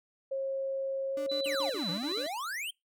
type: tone with pitch glide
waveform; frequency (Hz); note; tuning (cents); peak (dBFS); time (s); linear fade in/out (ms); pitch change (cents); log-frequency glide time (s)
sine; 540 to 546; C#5 to C#5; -45 to -26; -30; 0.31-1.72; 10; +19; 1.09-1.22
type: tone bursts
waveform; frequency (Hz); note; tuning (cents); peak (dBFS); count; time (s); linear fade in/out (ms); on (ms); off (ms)
35% pulse; 293.7; D4; 0; -38; 8; 1.17-2.266; 2; 95; 48
type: tone with tremolo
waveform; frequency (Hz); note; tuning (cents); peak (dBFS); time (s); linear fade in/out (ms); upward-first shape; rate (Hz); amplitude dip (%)
sine; 3984; B7; +14; -33; 1.29-2.29; 10; sine; 3.8; 55
type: exponential two-way sweep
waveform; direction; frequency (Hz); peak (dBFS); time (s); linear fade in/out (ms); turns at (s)
square; down then up; 3273 to 162 to 3273; -35; 1.44-2.71; 10; 1.9
effects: noise-tail reverb RT60 0.2 s tail -26 dB re dry